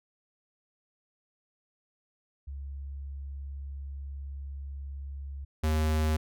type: tone pair in turn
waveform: sine / square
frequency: 69.3 / 77.79 Hz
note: C#2 / D#2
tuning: 0 / 0 cents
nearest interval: major second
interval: 200 cents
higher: second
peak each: -36 / -25 dBFS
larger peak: second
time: 2.47-5.45 / 5.63-6.17 s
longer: first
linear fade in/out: 10 ms
effects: none